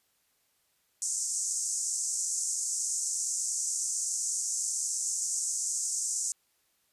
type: band-pass noise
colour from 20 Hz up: white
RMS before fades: -32 dBFS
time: 1.02-6.32 s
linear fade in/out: 0 ms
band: 6100 to 8400 Hz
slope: 48 dB/octave
effects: white hiss -72 dBFS RMS until 6.92 s + resampled to 32000 Hz